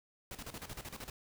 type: noise with tremolo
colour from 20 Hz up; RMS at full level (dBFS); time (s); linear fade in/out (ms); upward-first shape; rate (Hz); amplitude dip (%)
pink; -44; 0.31-1.1; 2; square; 13; 75
effects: none